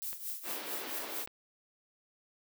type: noise with tremolo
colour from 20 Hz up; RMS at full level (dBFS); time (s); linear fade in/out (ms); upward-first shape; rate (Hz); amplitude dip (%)
violet; -37; 0.02-1.26; 0; triangle; 4.5; 80
type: click train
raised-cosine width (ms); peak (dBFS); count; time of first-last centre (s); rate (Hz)
0.3; -31; 4; 0.13-1.275; 2.62
type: band-pass noise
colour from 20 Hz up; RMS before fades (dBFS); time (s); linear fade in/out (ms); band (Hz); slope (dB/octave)
pink; -44; 0.43-1.26; 50; 290 to 5300; 24
effects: none